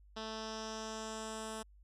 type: tone with low-pass filter sweep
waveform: 10% pulse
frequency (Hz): 220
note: A3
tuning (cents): 0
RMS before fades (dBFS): -43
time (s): 0.16-1.63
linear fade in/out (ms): 10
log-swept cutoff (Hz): 4500 to 9300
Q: 3.1
effects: added 50 Hz sine -58 dBFS peak until 1.83 s